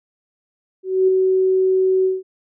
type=tone with ADSR envelope; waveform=sine; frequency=376.3 Hz; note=F#4; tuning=29 cents sharp; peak=-10 dBFS; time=0.83-2.23 s; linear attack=250 ms; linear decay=7 ms; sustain=-3 dB; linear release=180 ms; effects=none